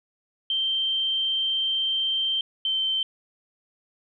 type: tone pair in turn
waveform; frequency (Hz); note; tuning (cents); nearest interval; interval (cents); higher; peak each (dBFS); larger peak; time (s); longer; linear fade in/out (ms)
sine; 3136 / 3107; G7 / G7; 0 / -16; unison; 16; first; -22; neither; 0.5-2.41 / 2.65-3.03; first; 2
effects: none